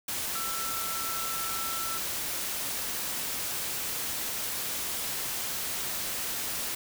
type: tone in noise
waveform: sine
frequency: 1335 Hz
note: E6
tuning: 22 cents sharp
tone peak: -36 dBFS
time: 0.35-1.98 s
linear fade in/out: 5 ms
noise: white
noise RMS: -33 dBFS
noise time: 0.08-6.75 s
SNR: -6 dB
effects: none